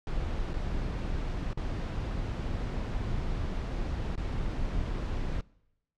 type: noise with dropouts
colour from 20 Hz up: brown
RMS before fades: -32 dBFS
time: 0.07-5.41 s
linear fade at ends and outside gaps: 1 ms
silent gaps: 0.534-0.539 / 1.532-1.574 / 4.155-4.177 s
effects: noise-tail reverb RT60 0.9 s tail -24 dB re dry + low-pass 5000 Hz 12 dB/octave